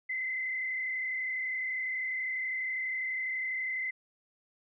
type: tone with frequency modulation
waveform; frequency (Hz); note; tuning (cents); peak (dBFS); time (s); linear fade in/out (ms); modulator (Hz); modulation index
sine; 2049; C7; -37; -31; 0.09-3.91; 10; 32.1; 1.5
effects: none